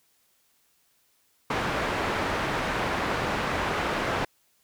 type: low-pass noise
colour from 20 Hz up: white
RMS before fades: -28 dBFS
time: 1.5-4.25 s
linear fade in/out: 5 ms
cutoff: 1500 Hz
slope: 12 dB/octave
effects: white hiss -67 dBFS RMS until 4.63 s